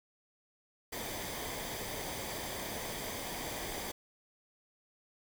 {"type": "noise with comb filter", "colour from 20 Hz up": "pink", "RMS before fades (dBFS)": -40, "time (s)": [0.92, 3.92], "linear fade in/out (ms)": 10, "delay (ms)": 0.73, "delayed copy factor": -0.55, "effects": []}